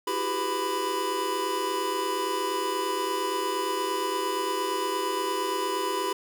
square tone cluster, 328.4 / 372.1 / 400.7 / 497 / 994 Hz, E4 / F#4 / G4 / B4 / B5, -6 / +10 / +38 / +11 / +11 cents, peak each -38 / -35 / -33 / -38 / -30 dBFS, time 0.07-6.13 s, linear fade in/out 5 ms, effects none

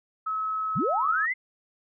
sine tone, 1289 Hz, E6, 39 cents flat, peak -26 dBFS, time 0.26-1.26 s, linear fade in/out 10 ms
sine linear sweep, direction up, 86.8 to 2112 Hz, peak -24 dBFS, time 0.75-1.34 s, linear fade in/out 20 ms
effects none

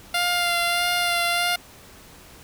10% pulse tone with vibrato, 698.5 Hz, F5, in tune, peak -12 dBFS, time 0.14-1.56 s, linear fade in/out 5 ms, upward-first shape sine, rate 1.6 Hz, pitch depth 18 cents each way, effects pink hiss -47 dBFS RMS until 2.43 s

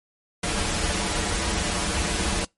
pink noise with comb filter, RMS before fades -25 dBFS, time 0.43-2.45 s, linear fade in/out 5 ms, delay 7.7 ms, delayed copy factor -0.9, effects noise-tail reverb RT60 0.2 s tail -26 dB re dry + MP3 48 kbps

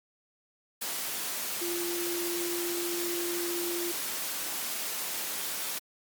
sine tone in noise, 346.7 Hz, F4, 13 cents flat, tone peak -32 dBFS, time 1.61-3.92 s, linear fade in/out 10 ms, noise white, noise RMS -34 dBFS, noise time 0.81-5.79 s, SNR -1 dB, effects high-pass 200 Hz 12 dB/octave + Opus 48 kbps

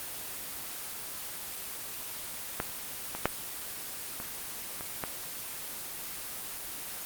clicks, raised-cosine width 0.5 ms, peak -14 / -21 / -8 / -22 / -23 / -16 dBFS, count 6, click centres 2.601 / 3.15 / 3.256 / 4.201 / 4.809 / 5.038 s, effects white hiss -39 dBFS RMS until 7.05 s + Opus 24 kbps

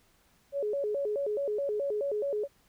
sine tone with vibrato, 485.9 Hz, B4, 28 cents flat, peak -28 dBFS, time 0.52-2.48 s, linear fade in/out 50 ms, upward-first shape square, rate 4.7 Hz, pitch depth 250 cents each way, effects pink hiss -66 dBFS RMS until 2.68 s

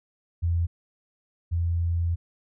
sine tone pair in turn, 85 / 85 Hz, F2 / F2, -46 / -46 cents, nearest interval unison, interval 0 cents, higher neither, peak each -21 / -22 dBFS, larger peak first, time 0.42-0.67 / 1.51-2.16 s, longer second, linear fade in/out 20 ms, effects none

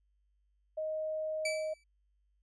sine tone, 625 Hz, D#5, 8 cents sharp, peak -33 dBFS, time 0.77-1.74 s, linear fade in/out 10 ms
sawtooth tone with exponential decay, 2308 Hz, D7, 31 cents flat, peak -27 dBFS, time 1.45-1.84 s, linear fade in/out 5 ms, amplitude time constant 84 ms
effects added 50 Hz sine -70 dBFS peak until 2.42 s + resampled to 24000 Hz

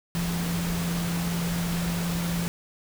sine tone in noise, 171.1 Hz, F3, 35 cents flat, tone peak -26 dBFS, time 0.15-2.48 s, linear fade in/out 0 ms, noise pink, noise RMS -33 dBFS, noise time 0.15-2.48 s, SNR +4 dB, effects none

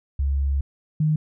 sine tone pair in turn, 69.3 / 154.23 Hz, C#2 / D#3, 0 / -15 cents, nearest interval octave + major second, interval 1385 cents, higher second, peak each -19 / -17 dBFS, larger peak second, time 0.19-0.61 / 1-1.16 s, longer first, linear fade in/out 5 ms, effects none

